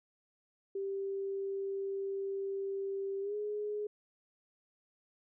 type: tone with pitch glide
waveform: sine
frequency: 392 to 417.7 Hz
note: G4 to G#4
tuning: 0 to +10 cents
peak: -34 dBFS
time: 0.75-3.87 s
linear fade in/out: 5 ms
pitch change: +110 cents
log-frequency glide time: 3.21-3.35 s
effects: none